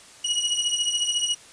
sawtooth beating tone pair, 2900 / 2914 Hz, F#7 / F#7, -35 / -27 cents, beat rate 14 Hz, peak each -22 dBFS, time 0.24-1.35 s, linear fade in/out 10 ms, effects white hiss -48 dBFS RMS until 1.52 s + resampled to 22050 Hz

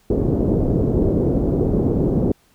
white low-pass noise, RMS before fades -18 dBFS, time 0.1-2.32 s, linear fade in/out 5 ms, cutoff 420 Hz, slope 24 dB/octave, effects pink hiss -58 dBFS RMS until 2.54 s

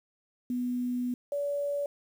sine tone pair in turn, 246.9 / 572.2 Hz, B3 / D5, 0 / -45 cents, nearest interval octave + minor third, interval 1455 cents, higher second, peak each -28 dBFS, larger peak neither, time 0.5-1.14 / 1.32-1.86 s, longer first, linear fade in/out 2 ms, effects 9-bit

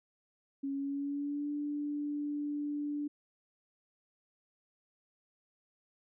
sine tone with pitch glide, 276.1 to 292.5 Hz, C#4 to D4, -7 to -7 cents, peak -33 dBFS, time 0.63-3.08 s, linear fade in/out 10 ms, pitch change +100 cents, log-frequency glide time 0.73-1.51 s, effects none

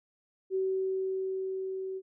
sine tone with level ramp, 380 Hz, F#4, 46 cents sharp, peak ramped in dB -26 to -34 dBFS, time 0.5-2.02 s, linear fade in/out 50 ms, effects none

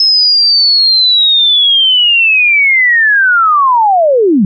sine linear sweep, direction down, 5210 to 174.61 Hz, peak -5 dBFS, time 0-4.45 s, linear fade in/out 2 ms, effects none

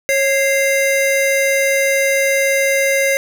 square tone pair together, 547.3 / 2091 Hz, C#5 / C7, -22 / -2 cents, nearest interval octave + major seventh, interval 2320 cents, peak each -16 / -17 dBFS, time 0.09-3.17 s, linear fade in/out 0 ms, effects none

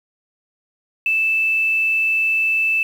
sine tone with quantisation, 2637 Hz, E7, in tune, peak -15 dBFS, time 1.06-2.83 s, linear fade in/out 2 ms, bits 7, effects none

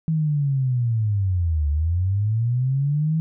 sine linear two-way sweep, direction down then up, 162.2 to 71.5 to 162.2 Hz, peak -18 dBFS, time 0.08-3.2 s, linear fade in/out 0 ms, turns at 1.69 s, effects none

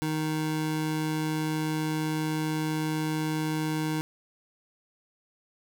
square tone pair together, 155.65 / 311.3 Hz, D#3 / D#4, +1 / +1 cents, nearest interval octave, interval 1200 cents, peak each -31 / -30 dBFS, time 0.02-4.01 s, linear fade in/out 0 ms, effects 11-bit

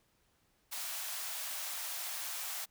white high-pass noise, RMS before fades -40 dBFS, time 0.71-2.66 s, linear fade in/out 20 ms, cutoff 600 Hz, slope 48 dB/octave, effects pink hiss -73 dBFS RMS until 2.7 s

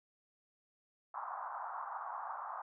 pink band-pass noise, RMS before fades -43 dBFS, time 1.14-2.62 s, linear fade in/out 5 ms, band 760 to 1300 Hz, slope 48 dB/octave, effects none

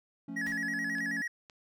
triangle chord, F augmented, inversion none, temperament equal, 174.61 / 220 / 277.2 Hz, F3 / A3 / C#4, 0 / 0 / 0 cents, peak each -43 / -40 / -38 dBFS, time 0.28-1.22 s, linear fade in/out 5 ms
triangle tone with vibrato, 1801 Hz, A6, 40 cents sharp, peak -30 dBFS, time 0.36-1.28 s, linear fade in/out 10 ms, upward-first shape square, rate 9.3 Hz, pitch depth 94 cents each way
pink noise with exponential decay, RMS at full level -46 dBFS, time 0.46-0.7 s, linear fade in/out 5 ms, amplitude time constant 52 ms
clicks, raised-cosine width 0.2 ms, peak -33 dBFS, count 2, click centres 0.984 / 1.498 s
effects none

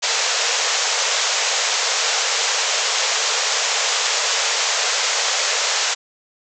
white band-pass noise, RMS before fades -20 dBFS, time 0.02-5.95 s, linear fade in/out 20 ms, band 430 to 7400 Hz, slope 96 dB/octave, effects none

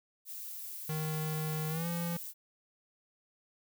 violet noise, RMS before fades -43 dBFS, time 0.25-2.34 s, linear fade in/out 50 ms
square tone with pitch glide, 155.56 to 170.62 Hz, D#3 to F3, 0 to -40 cents, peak -34 dBFS, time 0.89-2.17 s, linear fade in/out 5 ms, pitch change +160 cents, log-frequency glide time 1.69-1.87 s
effects none

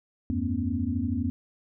sine tone cluster, 84 / 97.4 / 221 / 245.1 / 276.6 Hz, E2 / G2 / A3 / B3 / C#4, +33 / -11 / +8 / -13 / -4 cents, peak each -32 / -32 / -35 / -29 / -33 dBFS, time 0.3-1.3 s, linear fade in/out 0 ms, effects none

